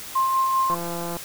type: tone with tremolo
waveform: sine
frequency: 1057 Hz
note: C6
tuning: 17 cents sharp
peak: -17 dBFS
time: 0.15-0.75 s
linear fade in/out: 10 ms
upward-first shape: sine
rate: 5.1 Hz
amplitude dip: 30%
type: click train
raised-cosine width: 1 ms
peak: -18 dBFS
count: 81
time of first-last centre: 0.7-1.168 s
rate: 171 Hz
effects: white hiss -37 dBFS RMS until 1.24 s

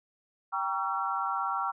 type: chord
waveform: sine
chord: G diminished seventh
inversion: none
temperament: just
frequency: 784 / 940.8 / 1128.9 / 1354.7 Hz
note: G5 / Bb5 / Db6 / Fb6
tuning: 0 / +16 / +31 / +47 cents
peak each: -34 / -35 / -34 / -32 dBFS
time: 0.52-1.72 s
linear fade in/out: 20 ms
effects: none

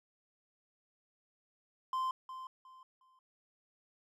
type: tone with echo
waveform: triangle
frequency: 1039 Hz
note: C6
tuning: 12 cents flat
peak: -30 dBFS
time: 1.93-2.11 s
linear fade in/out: 2 ms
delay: 360 ms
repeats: 3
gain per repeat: -11 dB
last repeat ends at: 3.19 s
effects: none

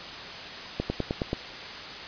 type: slowing click train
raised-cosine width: 2 ms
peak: -13 dBFS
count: 6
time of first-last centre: 0.8-1.331 s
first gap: 100 ms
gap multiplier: 1.03
effects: white hiss -38 dBFS RMS until 2.07 s + resampled to 11025 Hz

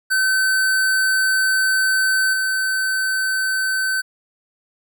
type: tone with level steps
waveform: square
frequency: 1530 Hz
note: G6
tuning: 42 cents flat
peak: -16 / -19 dBFS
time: 0.1-4.02 s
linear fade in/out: 20 ms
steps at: 2.33 s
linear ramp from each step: 5 ms
effects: none

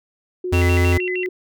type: tone with pitch glide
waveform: sine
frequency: 363.1 to 365.8 Hz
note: F#4 to F#4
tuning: -33 to -20 cents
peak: -22 dBFS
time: 0.44-1.29 s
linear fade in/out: 5 ms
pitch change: +13 cents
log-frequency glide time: 0.96-1.13 s
type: tone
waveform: square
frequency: 87.31 Hz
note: F2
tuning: in tune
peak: -15 dBFS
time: 0.52-0.98 s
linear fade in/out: 10 ms
type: tone with vibrato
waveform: sine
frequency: 2349 Hz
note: D7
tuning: in tune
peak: -24 dBFS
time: 0.54-1.26 s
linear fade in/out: 0 ms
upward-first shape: square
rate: 6.5 Hz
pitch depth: 260 cents each way
effects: none

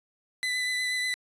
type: tone with vibrato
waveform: 30% pulse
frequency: 2000 Hz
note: B6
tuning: 21 cents sharp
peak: -24 dBFS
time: 0.43-1.14 s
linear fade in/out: 0 ms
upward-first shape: sine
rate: 8.3 Hz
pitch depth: 14 cents each way
effects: resampled to 22050 Hz

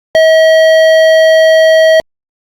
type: tone with hard clipping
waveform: sine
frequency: 640 Hz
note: D#5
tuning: 49 cents sharp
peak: -5 dBFS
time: 0.15-2 s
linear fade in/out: 0 ms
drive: 12 dB
effects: Opus 48 kbps

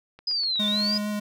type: click train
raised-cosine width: 0.3 ms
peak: -30 dBFS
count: 6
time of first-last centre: 0.19-0.803 s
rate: 8.15 Hz
type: linear two-way sweep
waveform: sine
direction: down then up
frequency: 5030 to 3525 to 5030 Hz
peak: -23 dBFS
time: 0.27-0.98 s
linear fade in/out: 5 ms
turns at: 0.66 s
type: tone with vibrato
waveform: square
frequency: 208.8 Hz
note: G#3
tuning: 10 cents sharp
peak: -27 dBFS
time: 0.59-1.2 s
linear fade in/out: 10 ms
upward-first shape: sine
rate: 6.5 Hz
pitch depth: 10 cents each way
effects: none

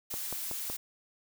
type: noise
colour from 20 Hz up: blue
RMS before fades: -37 dBFS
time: 0.1-0.77 s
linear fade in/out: 10 ms
type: click train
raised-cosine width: 1 ms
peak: -25 dBFS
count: 4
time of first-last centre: 0.14-0.7 s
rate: 5.36 Hz
effects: none

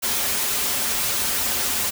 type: noise with comb filter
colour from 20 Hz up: white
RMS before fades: -23 dBFS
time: 0.02-1.91 s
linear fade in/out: 20 ms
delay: 6.2 ms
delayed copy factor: -0.7
effects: none

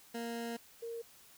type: tone pair in turn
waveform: 20% pulse / sine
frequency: 233.1 / 463.4 Hz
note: A#3 / A#4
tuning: 0 / -10 cents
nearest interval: octave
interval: 1190 cents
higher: second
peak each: -33 / -39 dBFS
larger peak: first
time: 0.14-0.57 / 0.82-1.02 s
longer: first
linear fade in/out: 10 ms
effects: white hiss -60 dBFS RMS until 1.37 s

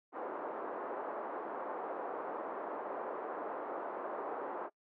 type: band-pass noise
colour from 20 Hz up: pink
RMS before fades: -41 dBFS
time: 0.12-4.7 s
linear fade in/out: 50 ms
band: 370 to 1200 Hz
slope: 24 dB/octave
effects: noise-tail reverb RT60 0.1 s tail -24 dB re dry

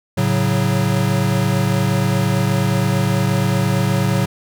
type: chord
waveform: square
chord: F# minor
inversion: first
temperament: equal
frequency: 110 / 138.59 / 185 Hz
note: A2 / C#3 / F#3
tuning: 0 / 0 / 0 cents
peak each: -20 dBFS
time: 0.17-4.26 s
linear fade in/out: 10 ms
effects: none

